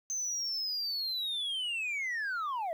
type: linear sweep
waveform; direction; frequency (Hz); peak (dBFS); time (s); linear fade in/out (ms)
sine; down; 6272 to 622.3; -29; 0.1-2.73; 0
effects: tanh soft clip ceiling -31 dBFS + 11-bit